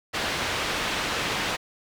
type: low-pass noise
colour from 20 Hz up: white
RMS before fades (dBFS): -28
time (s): 0.13-1.57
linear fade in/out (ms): 20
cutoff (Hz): 3100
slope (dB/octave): 12
effects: none